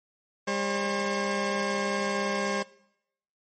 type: tone pair together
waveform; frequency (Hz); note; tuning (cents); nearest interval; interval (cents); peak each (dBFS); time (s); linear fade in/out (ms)
15% pulse; 200.8 / 538.2; G3 / C5; +42 / +49; octave + perfect fourth; 1707; -23; 0.47-2.63; 10
effects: noise-tail reverb RT60 0.8 s tail -22 dB re dry + MP3 32 kbps